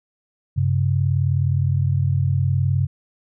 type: tone pair together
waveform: sine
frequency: 96.02 / 135.5 Hz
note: G2 / C#3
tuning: -35 / -39 cents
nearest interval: tritone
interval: 596 cents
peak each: -19 dBFS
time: 0.56-2.87 s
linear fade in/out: 20 ms
effects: none